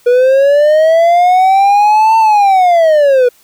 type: linear two-way sweep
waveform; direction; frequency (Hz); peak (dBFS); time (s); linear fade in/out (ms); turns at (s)
triangle; up then down; 480.7 to 900 to 480.7; -3; 0.06-3.29; 10; 2.18
effects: white hiss -48 dBFS RMS until 3.43 s